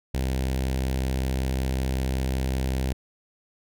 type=tone with notch filter; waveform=sawtooth; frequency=65.3 Hz; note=C2; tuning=3 cents flat; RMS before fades=-26 dBFS; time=0.14-2.93 s; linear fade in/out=5 ms; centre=1200 Hz; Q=1.4; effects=none